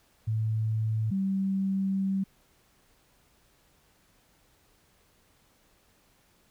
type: tone pair in turn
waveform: sine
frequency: 110 / 193.28 Hz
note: A2 / G3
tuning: 0 / -24 cents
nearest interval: minor seventh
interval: 976 cents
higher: second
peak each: -25 dBFS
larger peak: neither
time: 0.27-1.11 / 1.11-2.24 s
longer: second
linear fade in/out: 10 ms
effects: pink hiss -65 dBFS RMS until 6.5 s